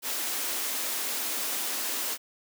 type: high-pass noise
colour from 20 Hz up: white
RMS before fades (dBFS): -31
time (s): 0.02-2.18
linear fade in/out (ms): 50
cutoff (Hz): 220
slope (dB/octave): 96
effects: none